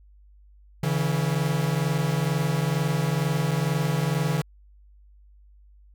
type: tone pair together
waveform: 45% pulse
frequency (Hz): 140.9 / 163.06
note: C#3 / E3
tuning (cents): +29 / -19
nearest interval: minor third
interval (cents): 252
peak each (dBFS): -25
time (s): 0.83-4.42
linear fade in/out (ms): 5
effects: added 50 Hz sine -50 dBFS peak until 5.94 s